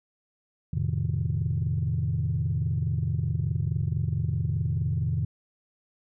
sine chord, F dominant seventh, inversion none, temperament equal with one note detuned, 87.31 / 111.73 / 130.81 / 155.56 Hz, F2 / A2 / C3 / Eb3, 0 / +27 / 0 / 0 cents, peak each -29 dBFS, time 0.73-5.25 s, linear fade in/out 5 ms, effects tanh soft clip ceiling -17 dBFS

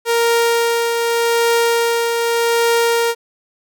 sawtooth tone with tremolo, 466.2 Hz, A#4, in tune, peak -8 dBFS, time 0.05-3.15 s, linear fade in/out 50 ms, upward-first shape triangle, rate 0.84 Hz, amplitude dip 40%, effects none

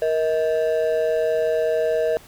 triangle ring-modulated tone, 553 Hz, C#5, 4 cents flat, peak -13 dBFS, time 0.02-2.17 s, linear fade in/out 0 ms, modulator 82.2 Hz, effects pink hiss -47 dBFS RMS until 2.27 s

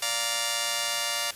5% pulse chord, Bb major, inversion first, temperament just, 582.7 / 699.2 / 932.3 Hz, D5 / F5 / Bb5, -14 / +2 / 0 cents, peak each -20 dBFS, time 0.02-1.31 s, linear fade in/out 5 ms, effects white hiss -44 dBFS RMS until 1.35 s + resampled to 32000 Hz

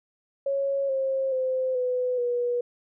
sine tone with pitch steps, 552 / 534.4 / 517.4 / 501 / 485 Hz, C#5 / C5 / C5 / B4 / B4, -7 / +36 / -19 / +25 / -31 cents, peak -23 dBFS, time 0.46-2.61 s, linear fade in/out 5 ms, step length 430 ms, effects none

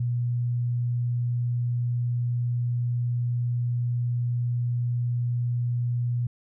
sine tone, 121 Hz, B2, 35 cents flat, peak -23 dBFS, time 0-6.27 s, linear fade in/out 5 ms, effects none

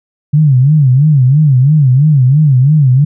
sine tone with vibrato, 139.9 Hz, C#3, 16 cents sharp, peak -4 dBFS, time 0.33-3.05 s, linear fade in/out 10 ms, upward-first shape sine, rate 3 Hz, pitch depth 190 cents each way, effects none

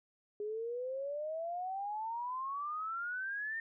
sine exponential sweep, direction up, 411.6 to 1834 Hz, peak -36 dBFS, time 0.4-3.6 s, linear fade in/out 2 ms, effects none

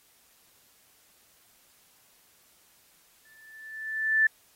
sine tone with exponential growth, 1760 Hz, A6, in tune, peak -17 dBFS, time 3.25-4.27 s, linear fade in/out 5 ms, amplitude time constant 220 ms, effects white hiss -62 dBFS RMS until 4.55 s + AAC 48 kbps

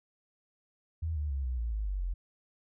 sine tone with pitch steps, 81.1 / 74.37 / 68.2 / 62.54 / 57.35 / 52.59 / 48.22 / 44.22 Hz, E2 / D2 / C#2 / B1 / A#1 / G#1 / G1 / F1, -28 / +22 / -28 / +22 / -28 / +22 / -28 / +22 cents, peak -30 dBFS, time 1.02-2.14 s, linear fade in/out 10 ms, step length 140 ms, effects none

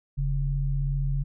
sine tone pair together, 41.2 / 138.59 Hz, E1 / C#3, 0 / 0 cents, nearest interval octave + major sixth, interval 2100 cents, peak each -26 dBFS, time 0.17-1.24 s, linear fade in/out 20 ms, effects none

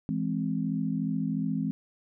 sine chord, E augmented, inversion none, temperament equal, 164.81 / 207.7 / 261.6 Hz, E3 / G#3 / B#3, 0 / 0 / 0 cents, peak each -31 dBFS, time 0.09-1.71 s, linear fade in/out 0 ms, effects none

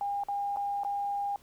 sine tone with dropouts, 807 Hz, G#5, 50 cents flat, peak -29 dBFS, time 0.01-1.36 s, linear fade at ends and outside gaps 1 ms, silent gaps 0.236-0.285 / 0.562-0.57 / 0.835-0.848 s, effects pink hiss -61 dBFS RMS until 1.42 s

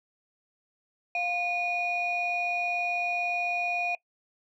sine tone pair together, 703 / 2456 Hz, F5 / D#7, +11 / -23 cents, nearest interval octave + minor seventh, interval 2166 cents, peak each -29 / -26 dBFS, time 1.15-3.95 s, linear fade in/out 2 ms, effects noise-tail reverb RT60 0.1 s tail -22 dB re dry + tanh soft clip ceiling -21 dBFS

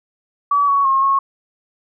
sine tone with pitch steps, 1143 / 1119 / 1077 / 1093 Hz, D6 / C#6 / C6 / C#6, -47 / +16 / +50 / -25 cents, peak -12 dBFS, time 0.51-1.19 s, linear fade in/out 5 ms, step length 170 ms, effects none

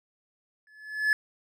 triangle tone with exponential growth, 1718 Hz, A6, 42 cents flat, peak -16 dBFS, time 0.67-1.13 s, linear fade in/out 1 ms, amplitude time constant 100 ms, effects none

